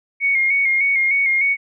sine tone with vibrato, 2180 Hz, C#7, 29 cents flat, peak -14 dBFS, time 0.2-1.57 s, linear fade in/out 50 ms, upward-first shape square, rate 3.3 Hz, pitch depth 37 cents each way, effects none

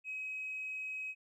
triangle tone with tanh clipping, 2542 Hz, D#7, 36 cents sharp, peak -38 dBFS, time 0.04-1.15 s, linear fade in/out 50 ms, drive 4 dB, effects none

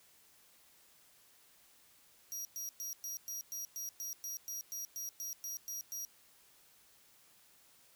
sawtooth tone bursts, 5740 Hz, F8, 47 cents sharp, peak -37 dBFS, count 16, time 2.32-6.05 s, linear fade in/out 0 ms, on 130 ms, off 110 ms, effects white hiss -65 dBFS RMS until 7.95 s

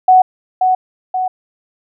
sine tone with echo, 743 Hz, F#5, 7 cents sharp, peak -4 dBFS, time 0.08-0.22 s, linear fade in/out 5 ms, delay 530 ms, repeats 2, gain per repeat -5 dB, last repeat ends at 1.28 s, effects none

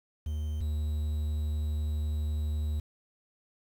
triangle tone pair in turn, 76 / 76 Hz, D#2 / D#2, -40 / -40 cents, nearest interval unison, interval 0 cents, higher neither, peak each -28 / -26 dBFS, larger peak second, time 0.26-0.61 / 0.61-2.8 s, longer second, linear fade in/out 5 ms, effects 9-bit

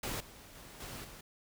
pink noise with level steps, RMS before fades -38 / -54 / -52 / -45 / -51 dBFS, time 0.03-1.21 s, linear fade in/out 5 ms, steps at 0.2 / 0.55 / 0.8 / 1.04 s, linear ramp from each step 5 ms, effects none

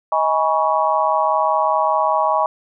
sine tone cluster, 631 / 826 / 971 / 1116 Hz, D#5 / G#5 / B5 / C#6, +24 / -10 / -30 / +11 cents, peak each -20 dBFS, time 0.12-2.46 s, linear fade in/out 2 ms, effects none

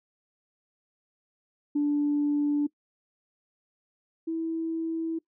sine tone pair in turn, 291.9 / 326.4 Hz, D4 / E4, -10 / -17 cents, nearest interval major second, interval 193 cents, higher second, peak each -21 / -27 dBFS, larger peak first, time 1.75-2.67 / 4.27-5.19 s, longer neither, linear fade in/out 10 ms, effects noise-tail reverb RT60 0.1 s tail -22 dB re dry + tanh soft clip ceiling -18 dBFS

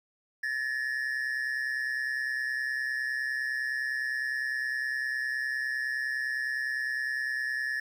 triangle tone pair together, 1724.2 / 1854 Hz, A6 / A#6, -36 / -10 cents, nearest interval minor second, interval 126 cents, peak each -29 / -32 dBFS, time 0.43-7.8 s, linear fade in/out 5 ms, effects 11-bit

